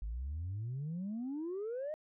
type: exponential sweep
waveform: sine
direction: up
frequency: 50 to 633 Hz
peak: -35 dBFS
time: 0.02-1.94 s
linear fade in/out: 0 ms
effects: tanh soft clip ceiling -34 dBFS